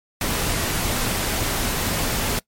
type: noise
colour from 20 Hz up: pink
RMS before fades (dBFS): -23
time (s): 0.21-2.39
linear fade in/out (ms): 2
effects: noise-tail reverb RT60 0.1 s tail -22 dB re dry + MP3 64 kbps